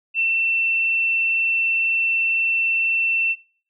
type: tone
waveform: sine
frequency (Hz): 2689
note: E7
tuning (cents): +34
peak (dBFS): -17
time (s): 0.14-3.36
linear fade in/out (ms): 50
effects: noise-tail reverb RT60 0.5 s tail -24 dB re dry